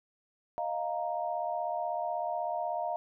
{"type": "chord", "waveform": "sine", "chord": "Eb suspended second", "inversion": "none", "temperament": "equal", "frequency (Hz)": [622.3, 698.5, 932.3], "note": ["Eb5", "F5", "Bb5"], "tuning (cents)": [0, 0, 0], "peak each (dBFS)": [-36, -33, -37], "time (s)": [0.58, 2.96], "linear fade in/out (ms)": 0, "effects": []}